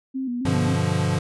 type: tone with vibrato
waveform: sine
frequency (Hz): 253.2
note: B3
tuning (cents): +43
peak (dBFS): -24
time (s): 0.14-0.76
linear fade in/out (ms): 20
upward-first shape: square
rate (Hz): 3.7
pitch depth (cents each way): 73
type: chord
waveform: square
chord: G dominant seventh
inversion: none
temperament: equal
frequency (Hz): 98 / 123.47 / 146.83 / 174.61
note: G2 / B2 / D3 / F3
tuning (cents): 0 / 0 / 0 / 0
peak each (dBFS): -26 / -28 / -26 / -26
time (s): 0.45-1.19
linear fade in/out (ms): 5
effects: resampled to 24000 Hz